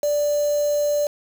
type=tone with quantisation; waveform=sine; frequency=587.3 Hz; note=D5; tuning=in tune; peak=-18 dBFS; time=0.03-1.07 s; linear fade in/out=2 ms; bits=5; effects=none